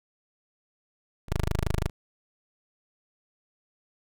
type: tone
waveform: 10% pulse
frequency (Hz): 25.96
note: G#0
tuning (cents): 0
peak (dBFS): -17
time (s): 1.28-1.9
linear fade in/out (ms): 20
effects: none